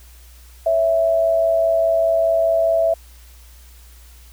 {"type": "tone pair together", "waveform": "sine", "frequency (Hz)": [554.4, 659.3], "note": ["C#5", "E5"], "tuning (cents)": [0, 0], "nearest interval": "minor third", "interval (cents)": 300, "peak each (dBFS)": [-24, -14], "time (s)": [0.66, 2.94], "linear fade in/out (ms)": 5, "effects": ["added 60 Hz sine -42 dBFS peak until 4.32 s", "white hiss -50 dBFS RMS until 4.32 s"]}